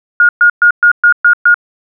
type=tone bursts; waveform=sine; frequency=1430 Hz; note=F6; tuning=41 cents sharp; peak=-3 dBFS; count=7; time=0.2-1.543 s; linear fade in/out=2 ms; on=89 ms; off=120 ms; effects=none